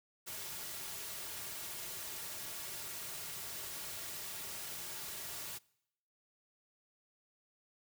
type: noise with comb filter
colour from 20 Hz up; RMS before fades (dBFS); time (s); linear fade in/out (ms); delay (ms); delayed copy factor
white; -44; 0.26-5.59; 20; 3.9; -0.5
effects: noise-tail reverb RT60 0.8 s tail -24 dB re dry